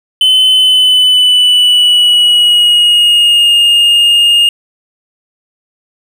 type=tone with pitch glide; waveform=triangle; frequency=3041 to 2837 Hz; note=F#7 to F7; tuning=+47 to +27 cents; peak=-3 dBFS; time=0.21-4.49 s; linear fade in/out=2 ms; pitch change=-120 cents; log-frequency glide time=0.51-3.54 s; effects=none